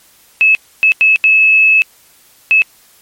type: tone bursts at uneven times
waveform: sine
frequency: 2596 Hz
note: E7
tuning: 27 cents flat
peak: -5 dBFS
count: 5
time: 0.41-0.55 / 0.83-0.92 / 1.01-1.16 / 1.24-1.82 / 2.51-2.62 s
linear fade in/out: 0 ms
effects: white hiss -47 dBFS RMS until 3.01 s + MP3 64 kbps